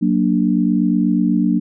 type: chord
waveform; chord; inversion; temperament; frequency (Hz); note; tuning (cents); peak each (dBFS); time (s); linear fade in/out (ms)
sine; Gb augmented; none; equal; 185 / 233.1 / 293.7; Gb3 / Bb3 / D4; 0 / 0 / 0; -17 / -17 / -18; 0.01-1.6; 20
effects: none